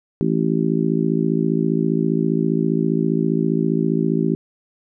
harmonic tone, 55 Hz, A1, in tune, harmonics 3 / 4 / 5 / 6 / 7, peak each -21 / -22 / -23 / -24 / -24 dBFS, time 0.21-4.35 s, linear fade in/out 0 ms, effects none

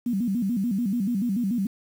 sine tone with vibrato, 216.3 Hz, A3, 29 cents flat, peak -22 dBFS, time 0.06-1.67 s, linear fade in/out 5 ms, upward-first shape square, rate 6.9 Hz, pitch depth 190 cents each way, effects 8-bit

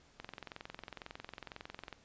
click train, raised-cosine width 0.3 ms, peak -28 dBFS, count 39, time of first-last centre 0.2-1.927 s, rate 22 Hz, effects pink hiss -65 dBFS RMS until 2.04 s + resampled to 16000 Hz

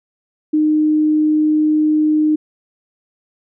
sine tone, 306.5 Hz, D#4, 26 cents flat, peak -11 dBFS, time 0.53-2.36 s, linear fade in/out 10 ms, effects none

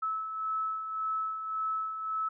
sine beating tone pair, 1300 / 1301.8 Hz, E6 / E6, -24 / -22 cents, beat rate 1.8 Hz, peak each -40 / -31 dBFS, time 0.02-2.29 s, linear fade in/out 10 ms, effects none

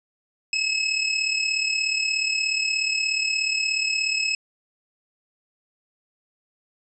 25% pulse tone with amplitude modulation, 2582 Hz, E7, 37 cents flat, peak -15 dBFS, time 0.53-4.35 s, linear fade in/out 2 ms, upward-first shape sine, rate 36.8 Hz, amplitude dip 55%, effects resampled to 22050 Hz

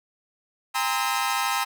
sawtooth tone cluster, 804 / 922 / 1033 / 1288 Hz, G5 / A#5 / C6 / E6, +44 / -19 / -22 / -41 cents, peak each -25 dBFS, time 0.74-1.65 s, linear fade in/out 20 ms, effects none

